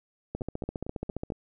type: two click trains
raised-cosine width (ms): 2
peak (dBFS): -24 / -19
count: 5 / 15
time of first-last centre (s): 0.41-1.321 / 0.35-1.302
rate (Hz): 4.39 / 14.7
effects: none